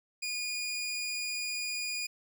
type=tone; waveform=20% pulse; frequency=2445 Hz; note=D#7; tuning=31 cents flat; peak=-28 dBFS; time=0.22-2.07 s; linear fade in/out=10 ms; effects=none